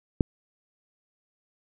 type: click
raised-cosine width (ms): 3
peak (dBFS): -7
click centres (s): 0.208
effects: none